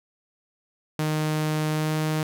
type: tone with pitch glide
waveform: sawtooth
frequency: 154.3 to 155.46 Hz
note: D#3 to D#3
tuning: -14 to -1 cents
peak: -19 dBFS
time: 0.99-2.23 s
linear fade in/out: 2 ms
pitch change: +13 cents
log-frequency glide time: 1.73-1.93 s
effects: none